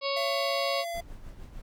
harmonic tone, 554.4 Hz, C#5, in tune, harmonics 1 / 2 / 4 / 5 / 6 / 7 / 8 / 9, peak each -30 / -34 / -37 / -39 / -41 / -39 / -37 / -39 dBFS, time 0.01-0.85 s, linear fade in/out 50 ms
square tone with pitch glide, 675 to 680.9 Hz, E5 to F5, +41 to -44 cents, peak -33 dBFS, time 0.16-1.01 s, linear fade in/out 10 ms, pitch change +15 cents, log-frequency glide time 0.45-0.65 s
brown noise with tremolo, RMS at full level -41 dBFS, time 0.94-1.62 s, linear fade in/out 10 ms, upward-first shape sine, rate 6.6 Hz, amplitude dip 50%
effects none

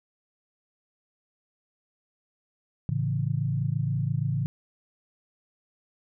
sine chord, A major, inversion none, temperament equal, 110 / 138.59 / 164.81 Hz, A2 / C#3 / E3, 0 / 0 / 0 cents, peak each -29 / -27 / -31 dBFS, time 2.89-4.46 s, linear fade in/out 0 ms, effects none

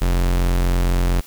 45% pulse tone, 44.26 Hz, F1, 24 cents sharp, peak -15 dBFS, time 0.01-1.21 s, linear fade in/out 10 ms, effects white hiss -44 dBFS RMS until 1.26 s

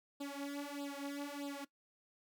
sawtooth tone with flanger, 283.8 Hz, C#4, 41 cents sharp, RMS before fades -43 dBFS, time 0.2-1.65 s, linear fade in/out 10 ms, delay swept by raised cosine 0.24 to 4.14 ms, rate 1.6 Hz, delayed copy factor +1, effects noise-tail reverb RT60 0.1 s tail -19 dB re dry

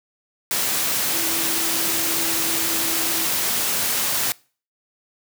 sine tone in noise, 329.6 Hz, E4, in tune, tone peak -32 dBFS, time 1.13-3.25 s, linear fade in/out 0 ms, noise white, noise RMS -22 dBFS, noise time 0.51-4.32 s, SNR -13 dB, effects noise-tail reverb RT60 0.4 s tail -24 dB re dry + high-pass 100 Hz 12 dB/octave

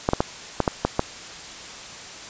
clicks, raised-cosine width 1 ms, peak -4 dBFS, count 7, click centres 0.089 / 0.134 / 0.205 / 0.603 / 0.678 / 0.85 / 0.994 s, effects white hiss -38 dBFS RMS until 2.29 s + resampled to 16000 Hz

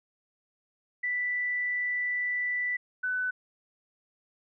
sine tone pair in turn, 1975.5 / 1500 Hz, B6 / F#6, 0 / +23 cents, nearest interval perfect fourth, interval 477 cents, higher first, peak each -27 dBFS, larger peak neither, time 1.03-2.77 / 3.03-3.31 s, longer first, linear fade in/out 10 ms, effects none

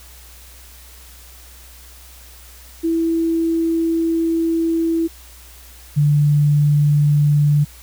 sine tone pair in turn, 329.6 / 146.82 Hz, E4 / D3, 0 / 0 cents, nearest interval octave + major second, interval 1400 cents, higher first, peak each -15 / -11 dBFS, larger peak second, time 2.83-5.08 / 5.96-7.65 s, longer first, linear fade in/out 20 ms, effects added 61 Hz sine -42 dBFS peak until 7.82 s + white hiss -44 dBFS RMS until 7.82 s

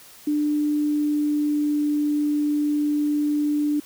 sine tone with pitch glide, 297.3 to 295.6 Hz, D4 to D4, +21 to +11 cents, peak -19 dBFS, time 0.27-3.8 s, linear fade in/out 5 ms, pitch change -10 cents, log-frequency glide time 0.67-1.82 s, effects white hiss -47 dBFS RMS until 3.85 s

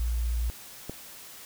sine tone, 58.27 Hz, A#1, in tune, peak -25 dBFS, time 0-0.5 s, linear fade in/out 0 ms
click, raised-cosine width 2 ms, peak -21 dBFS, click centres 0.896 s
effects white hiss -46 dBFS RMS until 1.45 s

